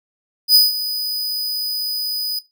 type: tone with ADSR envelope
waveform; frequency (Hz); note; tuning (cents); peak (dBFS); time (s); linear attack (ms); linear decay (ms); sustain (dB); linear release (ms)
45% pulse; 4978; D#8; 0; -5; 0.48-2.39; 68; 170; -14; 4
effects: noise-tail reverb RT60 0.2 s tail -17 dB re dry